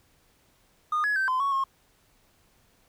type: tone with pitch steps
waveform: triangle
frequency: 1225 / 1685 / 1552 / 1027 / 1112 / 1080 Hz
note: D#6 / G#6 / G6 / C6 / C#6 / C#6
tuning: -27 / +25 / -18 / -33 / +5 / -45 cents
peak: -20 dBFS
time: 0.92-1.64 s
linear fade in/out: 5 ms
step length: 120 ms
effects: tanh soft clip ceiling -19 dBFS + pink hiss -64 dBFS RMS until 2.88 s